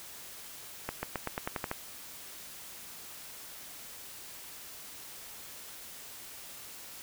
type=accelerating click train; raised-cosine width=0.5 ms; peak=-17 dBFS; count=9; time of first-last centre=0.89-1.714 s; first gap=140 ms; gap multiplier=0.91; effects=white hiss -47 dBFS RMS until 7.02 s